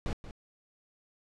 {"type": "noise with echo", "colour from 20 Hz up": "brown", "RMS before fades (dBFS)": -32, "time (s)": [0.06, 0.13], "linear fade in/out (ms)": 0, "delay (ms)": 180, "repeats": 1, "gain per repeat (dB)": -12, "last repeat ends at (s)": 0.31, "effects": ["low-pass 7000 Hz 12 dB/octave"]}